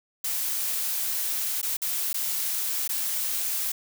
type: noise with dropouts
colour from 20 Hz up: blue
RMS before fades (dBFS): -28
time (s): 0.24-3.72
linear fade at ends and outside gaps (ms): 5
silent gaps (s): 1.616-1.628 / 1.769-1.818 / 2.13-2.141 / 2.878-2.891
effects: none